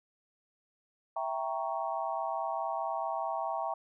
sine chord, E diminished seventh, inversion none, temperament equal, 659.3 / 784 / 932.3 / 1108.7 Hz, E5 / G5 / Bb5 / Db6, 0 / 0 / 0 / 0 cents, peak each -36 / -36 / -37 / -39 dBFS, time 1.16-3.74 s, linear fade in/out 5 ms, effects none

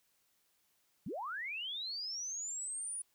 sine linear sweep, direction up, 130.81 to 9800 Hz, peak -38 dBFS, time 1.06-3.02 s, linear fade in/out 5 ms, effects white hiss -75 dBFS RMS until 3.14 s

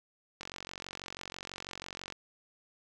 click train, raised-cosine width 0.2 ms, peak -23 dBFS, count 80, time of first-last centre 0.41-2.124 s, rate 46.1 Hz, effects none

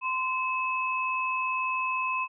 sine tone pair together, 1032.2 / 2586 Hz, C6 / E7, -24 / -34 cents, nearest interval octave + major third, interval 1590 cents, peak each -28 / -30 dBFS, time 0.01-2.28 s, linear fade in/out 50 ms, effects none

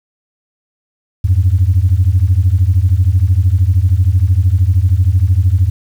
sine beating tone pair, 85.5 / 98.5 Hz, F2 / G2, -36 / +9 cents, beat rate 13 Hz, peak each -10 dBFS, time 1.24-5.7 s, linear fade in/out 10 ms, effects tanh soft clip ceiling -2 dBFS + 7-bit

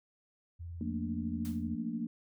sine tone with vibrato, 85.2 Hz, F2, 42 cents flat, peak -40 dBFS, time 0.59-1.76 s, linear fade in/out 20 ms, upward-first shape sine, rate 20 Hz, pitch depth 80 cents each way
sine chord, Bb major seventh, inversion second, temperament equal, 174.61 / 220 / 233.1 / 293.7 Hz, F3 / A3 / Bb3 / D4, 0 / 0 / 0 / 0 cents, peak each -42 / -40 / -36 / -42 dBFS, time 0.81-2.07 s, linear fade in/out 2 ms
white noise with exponential decay, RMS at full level -47 dBFS, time 1.45-1.69 s, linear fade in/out 0 ms, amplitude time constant 51 ms
effects none

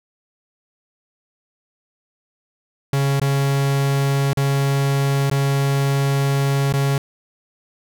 45% pulse tone with dropouts, 138.59 Hz, C#3, in tune, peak -16 dBFS, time 2.93-6.98 s, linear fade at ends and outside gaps 2 ms, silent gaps 3.198-3.215 / 4.332-4.372 / 5.299-5.313 / 6.726-6.737 s, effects none

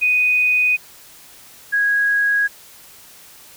sine tone pair in turn, 2489 / 1651.6 Hz, D#7 / G#6, 0 / -10 cents, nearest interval perfect fifth, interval 710 cents, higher first, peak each -13 / -14 dBFS, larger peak first, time 0.01-0.77 / 1.72-2.48 s, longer neither, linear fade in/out 20 ms, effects white hiss -44 dBFS RMS until 3.56 s

